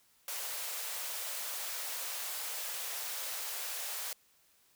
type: high-pass noise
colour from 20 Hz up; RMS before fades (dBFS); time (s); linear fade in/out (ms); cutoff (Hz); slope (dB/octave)
white; -39; 0.28-4.13; 2; 460; 48
effects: white hiss -68 dBFS RMS until 4.75 s